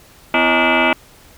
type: tone with frequency modulation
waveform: sine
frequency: 843 Hz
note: G#5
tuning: 26 cents sharp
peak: -11 dBFS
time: 0.34-0.93 s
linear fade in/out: 2 ms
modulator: 295 Hz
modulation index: 6.5
effects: pink hiss -46 dBFS RMS until 1.37 s